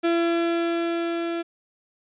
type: tone with level ramp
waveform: 35% pulse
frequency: 337.8 Hz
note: E4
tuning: 42 cents sharp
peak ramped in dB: -17 to -24 dBFS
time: 0.03-1.43 s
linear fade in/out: 20 ms
effects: resampled to 8000 Hz